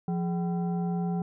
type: tone with frequency modulation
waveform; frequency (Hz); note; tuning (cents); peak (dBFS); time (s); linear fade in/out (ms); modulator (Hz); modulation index
sine; 174.61; F3; 0; -26; 0.08-1.22; 2; 592; 0.54
effects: none